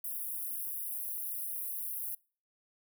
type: high-pass noise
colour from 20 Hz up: white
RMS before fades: -38 dBFS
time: 0.04-2.15 s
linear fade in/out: 5 ms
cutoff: 10000 Hz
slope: 96 dB/octave
effects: noise-tail reverb RT60 0.4 s tail -25 dB re dry